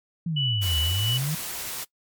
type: exponential two-way sweep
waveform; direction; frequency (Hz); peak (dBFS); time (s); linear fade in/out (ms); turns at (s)
sine; down then up; 174.61 to 76.8 to 161.5; -24; 0.26-1.35; 5; 0.79
type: tone with tremolo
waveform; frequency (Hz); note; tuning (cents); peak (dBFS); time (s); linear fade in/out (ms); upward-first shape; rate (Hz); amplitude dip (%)
sine; 2960; F#7; 0; -23; 0.36-1.18; 10; sine; 2.9; 40
type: noise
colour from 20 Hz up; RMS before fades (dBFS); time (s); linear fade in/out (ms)
white; -33; 0.61-1.85; 20
effects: noise-tail reverb RT60 0.1 s tail -21 dB re dry + MP3 96 kbps